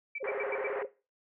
sine tone bursts, 2316 Hz, D7, 25 cents flat, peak -34 dBFS, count 5, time 0.15-0.677 s, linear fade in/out 5 ms, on 35 ms, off 88 ms
sine tone with vibrato, 472.1 Hz, A#4, 22 cents sharp, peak -33 dBFS, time 0.2-0.87 s, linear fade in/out 20 ms, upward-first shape square, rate 17 Hz, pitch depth 230 cents each way
pink band-pass noise, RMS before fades -40 dBFS, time 0.24-0.83 s, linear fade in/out 5 ms, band 450 to 2200 Hz, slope 48 dB/octave
effects noise-tail reverb RT60 0.3 s tail -17 dB re dry

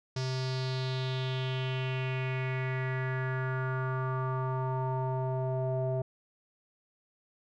square tone with low-pass filter sweep, 130 Hz, C3, 11 cents flat, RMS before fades -32 dBFS, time 0.16-6.02 s, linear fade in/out 5 ms, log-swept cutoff 5300 to 610 Hz, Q 4.1, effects none

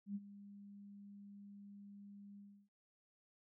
sine tone with ADSR envelope, 201.6 Hz, G3, 49 cents sharp, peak -38 dBFS, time 0.06-2.69 s, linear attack 93 ms, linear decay 38 ms, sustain -15 dB, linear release 310 ms, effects none

